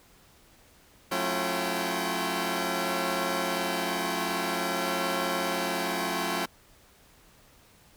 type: tone cluster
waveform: 10% pulse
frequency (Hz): 180.9 / 218.3 / 271.1 / 339 / 769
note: F#3 / A3 / C#4 / E4 / G5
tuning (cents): -39 / -13 / -38 / +49 / -33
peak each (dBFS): -25 / -28 / -26 / -24 / -27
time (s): 1.11-6.46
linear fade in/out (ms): 10
effects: pink hiss -58 dBFS RMS until 7.96 s